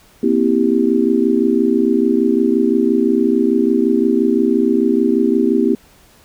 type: chord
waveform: sine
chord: C dominant seventh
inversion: third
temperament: just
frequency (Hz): 235.5 / 261.6 / 327 / 392.4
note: Bb3 / C4 / E4 / G4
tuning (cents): +18 / 0 / -14 / +2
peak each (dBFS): -17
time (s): 0.23-5.75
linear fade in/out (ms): 5
effects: pink hiss -49 dBFS RMS until 6.24 s